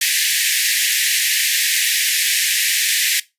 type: high-pass noise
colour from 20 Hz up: pink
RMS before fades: -17 dBFS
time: 0.01-3.2 s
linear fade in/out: 5 ms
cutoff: 1700 Hz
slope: 96 dB/octave
effects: noise-tail reverb RT60 0.2 s tail -18 dB re dry + resampled to 32000 Hz